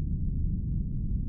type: low-pass noise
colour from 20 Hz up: pink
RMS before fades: -29 dBFS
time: 0-1.28 s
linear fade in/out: 0 ms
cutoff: 190 Hz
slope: 24 dB/octave
effects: none